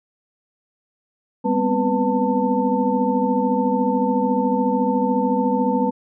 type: tone cluster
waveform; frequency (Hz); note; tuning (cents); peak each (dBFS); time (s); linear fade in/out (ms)
sine; 201.3 / 245.1 / 259 / 493.4 / 893; G3 / B3 / C4 / B4 / A5; +46 / -13 / -17 / -2 / +25; -23; 1.44-5.91; 20
effects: none